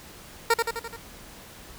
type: tone with echo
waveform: 15% pulse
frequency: 461.7 Hz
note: A#4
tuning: 17 cents flat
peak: -11 dBFS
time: 0.5-0.54 s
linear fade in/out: 5 ms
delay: 85 ms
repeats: 5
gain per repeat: -4 dB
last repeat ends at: 0.965 s
effects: pink hiss -46 dBFS RMS until 1.78 s